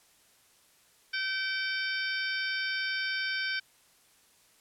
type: harmonic tone with a mistuned harmonic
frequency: 770 Hz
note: G5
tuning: 31 cents flat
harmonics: 2 / 3 / 4 / 5 / 6 / 7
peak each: -32 / -36 / -39 / -43 / -39 / -42 dBFS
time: 1.13-3.6 s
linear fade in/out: 10 ms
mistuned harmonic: 5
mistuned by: -91 cents
effects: white hiss -63 dBFS RMS until 4.6 s + low-pass 12000 Hz 12 dB/octave

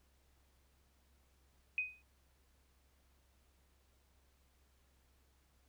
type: tone with exponential decay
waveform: sine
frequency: 2503 Hz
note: D#7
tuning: 10 cents sharp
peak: -30 dBFS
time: 1.78-2.02 s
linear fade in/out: 1 ms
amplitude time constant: 51 ms
effects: added 66 Hz sine -70 dBFS peak until 5.68 s + pink hiss -75 dBFS RMS until 5.68 s

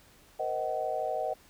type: chord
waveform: sine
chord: C half-diminished seventh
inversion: third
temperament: just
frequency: 470.9 / 523.3 / 627.9 / 753.5 Hz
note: Bb4 / C5 / Eb5 / Gb5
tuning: +18 / 0 / +16 / +31 cents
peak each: -38 / -37 / -33 / -33 dBFS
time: 0.39-1.34 s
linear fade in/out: 10 ms
effects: pink hiss -59 dBFS RMS until 1.49 s

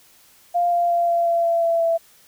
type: tone with pitch steps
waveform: sine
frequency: 698.5 / 693.7 / 688.9 / 684.1 / 679.4 / 674.7 / 670 / 665.4 Hz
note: F5 / F5 / F5 / F5 / F5 / E5 / E5 / E5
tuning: 0 / -12 / -24 / -36 / -48 / +40 / +28 / +16 cents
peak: -16 dBFS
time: 0.54-1.98 s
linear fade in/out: 20 ms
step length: 180 ms
effects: white hiss -53 dBFS RMS until 2.27 s

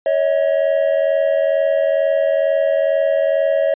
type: tone pair together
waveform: triangle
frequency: 556 / 638.2 Hz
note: C#5 / D#5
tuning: +5 / +44 cents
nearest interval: major second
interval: 239 cents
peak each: -14 / -15 dBFS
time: 0.06-3.74 s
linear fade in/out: 2 ms
effects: resampled to 8000 Hz

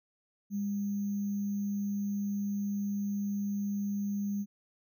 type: tone with sample-and-hold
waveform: sine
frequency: 202 Hz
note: G#3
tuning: 48 cents flat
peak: -30 dBFS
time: 0.5-4.46 s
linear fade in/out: 50 ms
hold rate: 6300 Hz
effects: none

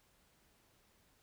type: silence
effects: pink hiss -71 dBFS RMS until 1.22 s

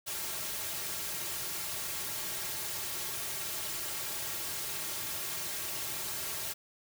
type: noise with comb filter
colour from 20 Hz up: white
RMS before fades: -37 dBFS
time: 0.06-6.54 s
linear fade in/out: 20 ms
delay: 4 ms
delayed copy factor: -0.7
effects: none

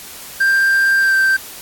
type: tone with pitch glide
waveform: triangle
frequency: 1584 to 1564 Hz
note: G6 to G6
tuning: +18 to -4 cents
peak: -9 dBFS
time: 0.4-1.37 s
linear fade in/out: 10 ms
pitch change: -22 cents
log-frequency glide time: 0.99-1.15 s
effects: white hiss -34 dBFS RMS until 1.61 s + AAC 64 kbps

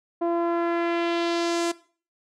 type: tone with low-pass filter sweep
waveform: sawtooth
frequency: 340.2 Hz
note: F4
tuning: 45 cents flat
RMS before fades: -25 dBFS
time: 0.21-1.72 s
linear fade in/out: 10 ms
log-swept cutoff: 760 to 8500 Hz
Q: 1.4
effects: noise-tail reverb RT60 0.4 s tail -18 dB re dry

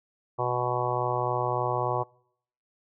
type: harmonic tone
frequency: 123.47 Hz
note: B2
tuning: in tune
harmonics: 1 / 3 / 4 / 5 / 6 / 7 / 8 / 9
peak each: -33 / -33 / -33 / -33 / -33 / -33 / -33 / -33 dBFS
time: 0.38-2.04 s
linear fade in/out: 20 ms
effects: noise-tail reverb RT60 0.7 s tail -26 dB re dry

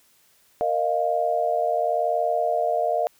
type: chord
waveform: sine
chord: Bb suspended fourth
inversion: none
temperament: equal with one note detuned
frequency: 466.2 / 617.6 / 698.5 Hz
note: Bb4 / Eb5 / F5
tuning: 0 / -13 / 0 cents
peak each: -28 / -24 / -23 dBFS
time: 0.61-3.07 s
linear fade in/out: 0 ms
effects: white hiss -60 dBFS RMS until 3.19 s

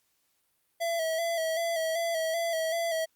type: tone with vibrato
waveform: square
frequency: 659.3 Hz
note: E5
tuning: in tune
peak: -28 dBFS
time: 0.8-3.06 s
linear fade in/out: 20 ms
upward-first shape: square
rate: 2.6 Hz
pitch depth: 37 cents each way
effects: white hiss -73 dBFS RMS until 3.15 s + Opus 48 kbps

